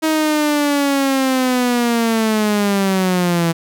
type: linear sweep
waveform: sawtooth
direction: down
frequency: 317.7 to 164.81 Hz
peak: -10 dBFS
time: 0.02-3.53 s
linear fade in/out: 20 ms
effects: none